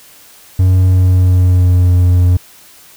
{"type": "tone with pitch glide", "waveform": "triangle", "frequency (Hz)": [92.5, 89.35], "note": ["F#2", "F2"], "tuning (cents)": [0, 40], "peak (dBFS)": -4, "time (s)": [0.59, 2.37], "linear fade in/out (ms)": 5, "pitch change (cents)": -60, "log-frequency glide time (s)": [0.84, 1.92], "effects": ["white hiss -41 dBFS RMS until 2.96 s"]}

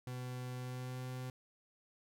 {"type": "tone with pitch glide", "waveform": "40% pulse", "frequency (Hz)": [125.7, 127.53], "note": ["B2", "C3"], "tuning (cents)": [31, -44], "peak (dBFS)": -40, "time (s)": [0.07, 1.3], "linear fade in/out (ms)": 2, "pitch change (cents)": 25, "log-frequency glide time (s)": [0.54, 1.04], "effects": []}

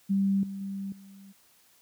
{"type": "tone with level steps", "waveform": "sine", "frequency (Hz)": 196, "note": "G3", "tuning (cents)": 0, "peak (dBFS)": [-22, -34, -32, -47], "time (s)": [0.09, 1.33], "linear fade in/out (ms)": 20, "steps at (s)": [0.43, 0.61, 0.92], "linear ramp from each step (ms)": 2, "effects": ["white hiss -62 dBFS RMS until 1.81 s", "high-pass 60 Hz 12 dB/octave"]}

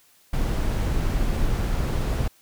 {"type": "noise", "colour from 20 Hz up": "brown", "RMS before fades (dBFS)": -23, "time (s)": [0.33, 2.28], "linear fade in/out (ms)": 5, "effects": ["white hiss -58 dBFS RMS until 2.41 s"]}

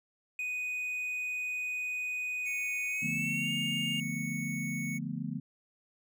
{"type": "tone with pitch glide", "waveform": "triangle", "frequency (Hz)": [2489, 2810], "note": ["D#7", "F7"], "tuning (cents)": [0, 10], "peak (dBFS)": -31, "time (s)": [0.39, 4], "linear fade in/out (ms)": 2, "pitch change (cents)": 210, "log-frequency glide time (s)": [2.89, 3.51]}
{"type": "tone", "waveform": "square", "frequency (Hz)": 2217, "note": "C#7", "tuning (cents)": 0, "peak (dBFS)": -38, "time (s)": [2.45, 4.99], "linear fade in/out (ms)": 20}
{"type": "chord", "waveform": "sine", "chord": "B half-diminished seventh", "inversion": "first", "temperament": "equal", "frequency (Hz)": [146.83, 174.61, 220, 246.9], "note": ["D3", "F3", "A3", "B3"], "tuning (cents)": [0, 0, 0, 0], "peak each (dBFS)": -39, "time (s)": [3.02, 5.4], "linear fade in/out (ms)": 10}
{"effects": []}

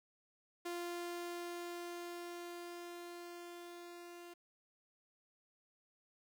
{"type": "tone with level ramp", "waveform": "sawtooth", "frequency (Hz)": 347.7, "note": "F4", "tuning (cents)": -8, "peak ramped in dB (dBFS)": [-36, -47], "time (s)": [0.65, 4.34], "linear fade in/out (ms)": 10, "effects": ["11-bit"]}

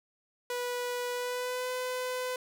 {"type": "tone with pitch glide", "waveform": "sawtooth", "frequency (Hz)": [490.6, 505], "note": ["B4", "B4"], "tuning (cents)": [-12, 39], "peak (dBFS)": -28, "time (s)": [0.5, 2.36], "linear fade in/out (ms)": 2, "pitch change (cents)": 51, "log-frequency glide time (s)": [1.13, 1.7], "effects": []}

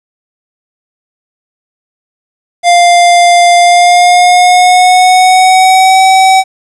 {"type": "tone with pitch glide", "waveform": "square", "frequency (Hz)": [698.5, 761.7], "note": ["F5", "G5"], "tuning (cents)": [0, -50], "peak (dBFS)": -3, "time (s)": [2.63, 6.44], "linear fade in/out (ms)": 50, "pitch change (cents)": 150, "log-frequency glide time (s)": [3.57, 6.01], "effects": ["resampled to 24000 Hz", "7-bit"]}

